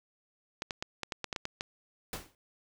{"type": "clicks", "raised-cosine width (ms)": 0.2, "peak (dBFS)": -17, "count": 10, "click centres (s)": [0.621, 0.708, 0.825, 1.033, 1.122, 1.243, 1.328, 1.362, 1.454, 1.609]}
{"type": "noise with exponential decay", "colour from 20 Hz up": "pink", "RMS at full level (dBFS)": -35, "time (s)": [2.13, 2.35], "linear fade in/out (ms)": 1, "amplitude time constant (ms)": 47}
{"effects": []}